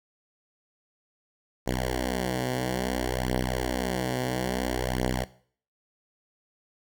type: beating tone pair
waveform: 5% pulse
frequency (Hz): 62.9 / 63.49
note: B1 / B1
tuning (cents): +32 / +49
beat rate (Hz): 0.59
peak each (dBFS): -17 / -20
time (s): 1.66-5.25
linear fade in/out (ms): 20
effects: noise-tail reverb RT60 0.5 s tail -18 dB re dry